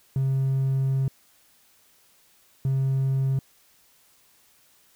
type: tone pair in turn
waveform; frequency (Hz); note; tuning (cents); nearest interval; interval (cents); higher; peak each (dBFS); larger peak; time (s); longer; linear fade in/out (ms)
triangle; 134.2 / 134.2; C3 / C3; +44 / +44; unison; 0; neither; -18; neither; 0.16-1.08 / 2.65-3.39; first; 2
effects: tanh soft clip ceiling -15 dBFS + white hiss -60 dBFS RMS until 4.95 s